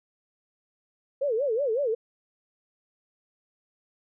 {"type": "tone with vibrato", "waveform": "sine", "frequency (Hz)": 503, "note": "B4", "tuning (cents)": 32, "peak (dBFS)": -23, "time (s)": [1.21, 1.95], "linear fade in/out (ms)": 10, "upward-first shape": "sine", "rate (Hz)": 5.4, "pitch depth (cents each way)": 260, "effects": []}